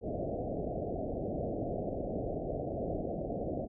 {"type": "low-pass noise", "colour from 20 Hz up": "white", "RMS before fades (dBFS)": -36, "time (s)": [0.01, 3.68], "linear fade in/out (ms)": 50, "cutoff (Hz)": 710, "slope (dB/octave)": 96, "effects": []}